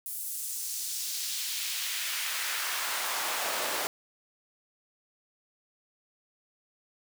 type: noise with high-pass filter sweep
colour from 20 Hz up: pink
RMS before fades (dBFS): -33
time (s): 0.06-3.87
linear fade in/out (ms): 0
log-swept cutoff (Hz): 11000 to 500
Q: 1.1
effects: none